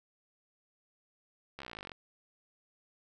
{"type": "slowing click train", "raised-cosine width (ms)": 0.3, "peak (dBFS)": -27, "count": 19, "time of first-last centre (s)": [1.59, 1.918], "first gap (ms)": 14, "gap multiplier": 1.03, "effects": []}